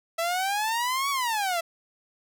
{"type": "exponential two-way sweep", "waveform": "sawtooth", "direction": "up then down", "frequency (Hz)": [656, 1140, 656], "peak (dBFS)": -21, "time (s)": [0.18, 1.61], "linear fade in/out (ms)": 10, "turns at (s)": 1.1, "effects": []}